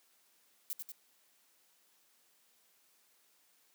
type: noise with echo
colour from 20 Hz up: violet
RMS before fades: -38 dBFS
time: 0.7-0.73 s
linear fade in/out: 0 ms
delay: 94 ms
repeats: 2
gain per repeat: -4 dB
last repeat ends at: 0.918 s
effects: white hiss -70 dBFS RMS until 3.74 s + high-pass 200 Hz 12 dB/octave